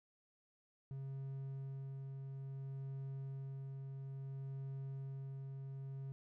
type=tone with tremolo; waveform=triangle; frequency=135.6 Hz; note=C#3; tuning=38 cents flat; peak=-40 dBFS; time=0.91-6.12 s; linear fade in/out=0 ms; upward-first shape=sine; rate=0.59 Hz; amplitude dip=25%; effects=none